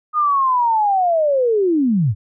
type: linear sweep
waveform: sine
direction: down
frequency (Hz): 1241 to 89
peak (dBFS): -13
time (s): 0.13-2.15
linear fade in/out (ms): 50
effects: none